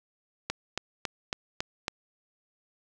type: click train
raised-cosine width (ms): 0.2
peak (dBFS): -12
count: 6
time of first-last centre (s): 0.5-1.881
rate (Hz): 3.62
effects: none